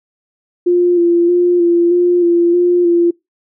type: tone with vibrato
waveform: sine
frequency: 348.2 Hz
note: F4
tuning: 5 cents flat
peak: -8 dBFS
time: 0.66-3.11 s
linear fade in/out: 10 ms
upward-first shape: square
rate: 1.6 Hz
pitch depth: 23 cents each way
effects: noise-tail reverb RT60 0.2 s tail -25 dB re dry